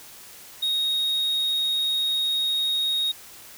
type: tone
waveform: triangle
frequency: 3748 Hz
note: A#7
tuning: 9 cents sharp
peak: -20 dBFS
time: 0.62-3.12 s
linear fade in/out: 10 ms
effects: white hiss -45 dBFS RMS until 3.57 s